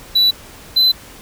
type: tone pair in turn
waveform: triangle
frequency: 3951 / 4036 Hz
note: B7 / B7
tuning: 0 / +37 cents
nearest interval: unison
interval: 37 cents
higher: second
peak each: -8 dBFS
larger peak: neither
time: 0.15-0.31 / 0.76-0.92 s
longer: neither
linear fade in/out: 10 ms
effects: pink hiss -39 dBFS RMS until 1.21 s